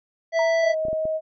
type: harmonic tone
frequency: 659.3 Hz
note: E5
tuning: in tune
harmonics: 1 / 3 / 5 / 7 / 9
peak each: -18 / -27 / -43 / -39 / -43 dBFS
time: 0.32-0.75 s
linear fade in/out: 50 ms
type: tone with exponential decay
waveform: sine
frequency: 932.3 Hz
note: A#5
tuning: in tune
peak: -24 dBFS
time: 0.39-0.8 s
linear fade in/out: 1 ms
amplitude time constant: 88 ms
type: tone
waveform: sine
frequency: 631 Hz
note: D#5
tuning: 24 cents sharp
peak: -22 dBFS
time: 0.61-1.21 s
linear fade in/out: 50 ms
type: clicks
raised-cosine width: 2 ms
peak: -22 dBFS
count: 4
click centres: 0.852 / 0.884 / 0.93 / 1.054 s
effects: none